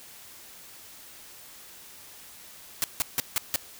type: noise bursts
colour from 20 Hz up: white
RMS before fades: -25 dBFS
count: 5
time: 2.82-3.56 s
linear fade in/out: 0 ms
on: 20 ms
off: 160 ms
effects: white hiss -48 dBFS RMS until 3.79 s